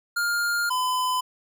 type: tone pair in turn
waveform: square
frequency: 1408 / 1010.4 Hz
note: F6 / B5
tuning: +14 / +39 cents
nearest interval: tritone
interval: 575 cents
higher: first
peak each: -23 dBFS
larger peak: neither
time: 0.16-0.7 / 0.7-1.21 s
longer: first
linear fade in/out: 10 ms
effects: none